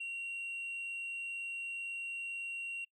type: tone with frequency modulation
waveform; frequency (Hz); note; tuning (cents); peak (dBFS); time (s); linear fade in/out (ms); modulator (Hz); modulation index
sine; 2749; F7; -28; -35; 0-2.85; 10; 47.8; 0.22
effects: noise-tail reverb RT60 0.1 s tail -25 dB re dry + tanh soft clip ceiling -37 dBFS